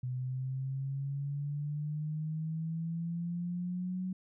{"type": "exponential sweep", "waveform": "sine", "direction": "up", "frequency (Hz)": [125.6, 186.5], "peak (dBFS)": -33, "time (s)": [0.03, 4.13], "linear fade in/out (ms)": 5, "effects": []}